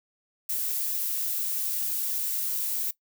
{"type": "noise", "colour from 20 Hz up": "violet", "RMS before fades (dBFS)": -29, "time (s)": [0.49, 2.91], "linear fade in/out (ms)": 5, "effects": ["noise-tail reverb RT60 0.1 s tail -19 dB re dry"]}